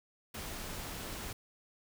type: noise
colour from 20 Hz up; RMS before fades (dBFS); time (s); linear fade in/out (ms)
pink; -42; 0.34-1.33; 5
effects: none